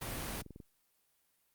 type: noise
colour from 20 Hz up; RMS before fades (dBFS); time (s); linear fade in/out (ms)
pink; -40; 0.01-0.42; 10
type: clicks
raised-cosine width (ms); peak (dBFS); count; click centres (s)
3; -36; 11; 0.089 / 0.173 / 0.217 / 0.304 / 0.337 / 0.371 / 0.42 / 0.463 / 0.507 / 0.561 / 0.602
effects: white hiss -75 dBFS RMS until 1.54 s + Opus 32 kbps